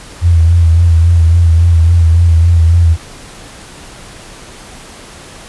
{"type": "tone with vibrato", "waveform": "sine", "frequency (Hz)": 83.8, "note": "E2", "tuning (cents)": 29, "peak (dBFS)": -4, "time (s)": [0.21, 2.97], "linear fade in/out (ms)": 50, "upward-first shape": "sine", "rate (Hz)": 3.6, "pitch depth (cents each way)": 48, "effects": ["pink hiss -33 dBFS RMS until 5.48 s", "resampled to 24000 Hz"]}